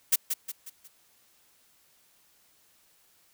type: noise with echo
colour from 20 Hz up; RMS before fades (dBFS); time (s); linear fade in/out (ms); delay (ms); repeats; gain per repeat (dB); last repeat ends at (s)
blue; -21; 0.12-0.16; 10; 180; 4; -7; 0.88
effects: white hiss -64 dBFS RMS until 3.33 s